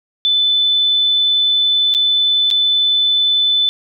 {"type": "tone with dropouts", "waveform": "sine", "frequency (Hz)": 3509, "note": "A7", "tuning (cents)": -5, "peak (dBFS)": -11, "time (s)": [0.25, 3.69], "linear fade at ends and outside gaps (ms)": 0, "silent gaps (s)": [[1.94, 1.948], [2.503, 2.511]], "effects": []}